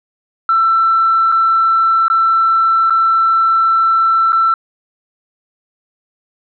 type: tone with dropouts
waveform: sine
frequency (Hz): 1337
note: E6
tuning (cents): +24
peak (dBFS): -8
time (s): 0.49-4.54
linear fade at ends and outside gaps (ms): 2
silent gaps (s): 1.318-1.322 / 2.082-2.1 / 2.898-2.905 / 4.322-4.329
effects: tanh soft clip ceiling -4 dBFS